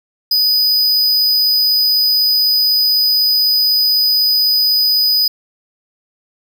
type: tone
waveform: square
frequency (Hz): 4978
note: D#8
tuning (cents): 0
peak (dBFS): -11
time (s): 0.31-5.28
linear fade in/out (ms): 5
effects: none